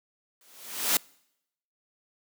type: noise with exponential growth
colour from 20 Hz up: white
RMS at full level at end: -21 dBFS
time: 0.41-0.97 s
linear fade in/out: 2 ms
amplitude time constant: 120 ms
effects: noise-tail reverb RT60 0.8 s tail -26 dB re dry + high-pass 200 Hz 12 dB/octave